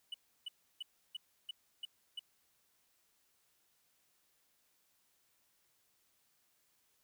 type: tone bursts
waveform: triangle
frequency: 2960 Hz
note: F#7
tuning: in tune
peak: -37 dBFS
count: 7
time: 0.12-2.194 s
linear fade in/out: 5 ms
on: 22 ms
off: 320 ms
effects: tanh soft clip ceiling -33 dBFS + white hiss -75 dBFS RMS until 7.03 s